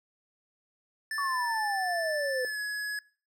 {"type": "tone with pitch glide", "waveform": "square", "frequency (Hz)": [1760, 1687.3], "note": ["A6", "G#6"], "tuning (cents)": [0, 27], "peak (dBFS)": -32, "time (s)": [1.11, 2.99], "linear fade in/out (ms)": 2, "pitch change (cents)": -73, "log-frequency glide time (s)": [2.4, 2.6]}
{"type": "exponential sweep", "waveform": "sine", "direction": "down", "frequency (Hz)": [1144, 496.3], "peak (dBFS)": -29, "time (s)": [1.18, 2.45], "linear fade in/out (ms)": 2}
{"effects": ["noise-tail reverb RT60 0.4 s tail -22 dB re dry", "low-pass 12000 Hz 12 dB/octave"]}